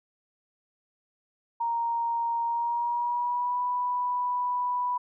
sine tone with pitch glide, 932.3 to 986 Hz, A#5 to B5, 0 to -3 cents, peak -25 dBFS, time 1.6-4.98 s, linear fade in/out 10 ms, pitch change +97 cents, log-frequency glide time 2.45-3.61 s, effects none

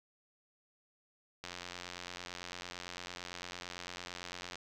click train, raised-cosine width 0.2 ms, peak -25 dBFS, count 278, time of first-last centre 1.44-4.556 s, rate 88.9 Hz, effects none

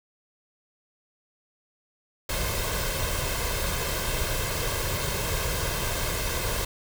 pink noise with comb filter, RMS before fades -28 dBFS, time 2.29-6.65 s, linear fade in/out 5 ms, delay 1.9 ms, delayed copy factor +0.6, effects none

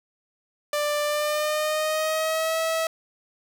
sawtooth tone with pitch glide, 591 to 648.2 Hz, D5 to E5, +11 to -29 cents, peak -19 dBFS, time 0.73-2.87 s, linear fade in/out 2 ms, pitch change +160 cents, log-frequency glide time 1.04-2.59 s, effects none

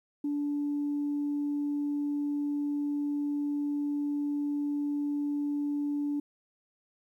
sine tone, 290 Hz, D4, 22 cents flat, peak -27 dBFS, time 0.24-6.2 s, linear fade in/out 5 ms, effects tanh soft clip ceiling -24 dBFS + 11-bit

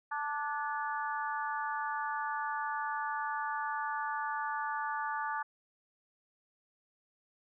harmonic tone with a mistuned harmonic, 293.4 Hz, D4, 2 cents flat, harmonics 3 / 4 / 5 / 6, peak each -36 / -38 / -40 / -42 dBFS, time 0.11-5.43 s, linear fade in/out 10 ms, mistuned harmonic 6, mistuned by -42 cents, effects none

